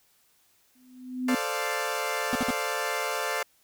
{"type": "tone with exponential growth", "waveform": "sine", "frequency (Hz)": 253.5, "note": "B3", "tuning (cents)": 45, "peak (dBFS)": -20, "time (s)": [0.75, 1.35], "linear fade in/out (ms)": 5, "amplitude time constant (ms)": 130}
{"type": "chord", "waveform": "15% pulse", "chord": "D minor seventh", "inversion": "second", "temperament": "equal", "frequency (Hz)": [440, 523.3, 587.3, 698.5], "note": ["A4", "C5", "D5", "F5"], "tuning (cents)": [0, 0, 0, 0], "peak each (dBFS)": -27, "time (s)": [1.28, 3.43], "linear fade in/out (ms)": 5}
{"type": "tone bursts", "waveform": "square", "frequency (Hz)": 250.7, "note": "B3", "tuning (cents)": 26, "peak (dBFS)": -25, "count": 3, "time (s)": [2.33, 2.506], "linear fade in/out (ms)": 0, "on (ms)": 22, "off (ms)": 55}
{"effects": ["white hiss -65 dBFS RMS until 3.63 s"]}